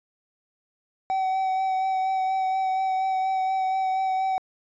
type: tone with vibrato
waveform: triangle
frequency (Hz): 760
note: F#5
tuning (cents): +46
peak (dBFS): -20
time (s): 1.1-4.38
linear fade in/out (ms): 0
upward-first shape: sine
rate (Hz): 4.2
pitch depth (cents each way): 15
effects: resampled to 16000 Hz